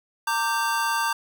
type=chord; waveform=square; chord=G minor; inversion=first; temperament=equal with one note detuned; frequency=917.4 / 1174.7 / 1568 Hz; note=Bb5 / D6 / G6; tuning=-28 / 0 / 0 cents; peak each=-26 / -29 / -28 dBFS; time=0.27-1.13 s; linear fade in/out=5 ms; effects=none